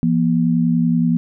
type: tone pair together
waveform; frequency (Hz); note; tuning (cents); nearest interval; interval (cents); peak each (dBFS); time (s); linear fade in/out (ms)
sine; 169.42 / 240; E3 / B3; +48 / -49; tritone; 603; -16; 0.03-1.17; 0
effects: none